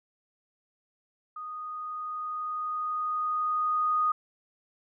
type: tone with level ramp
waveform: sine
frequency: 1239 Hz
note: D#6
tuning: 8 cents flat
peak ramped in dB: -36 to -22 dBFS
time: 1.36-4.12 s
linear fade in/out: 5 ms
effects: none